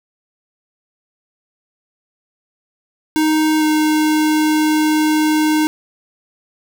square tone pair in turn, 311.1 / 308.1 Hz, D#4 / D#4, 0 / -17 cents, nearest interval unison, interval 17 cents, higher first, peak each -13 dBFS, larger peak neither, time 3.16-3.61 / 3.61-5.67 s, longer second, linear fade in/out 0 ms, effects none

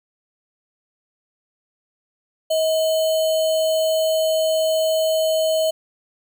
sine tone with sample-and-hold, 637 Hz, D#5, 41 cents sharp, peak -16 dBFS, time 2.5-5.71 s, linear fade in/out 10 ms, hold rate 3675 Hz, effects none

